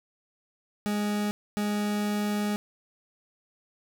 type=tone bursts at uneven times; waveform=40% pulse; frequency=207.6 Hz; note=G#3; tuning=in tune; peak=-25 dBFS; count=2; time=0.86-1.31 / 1.57-2.56 s; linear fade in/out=0 ms; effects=none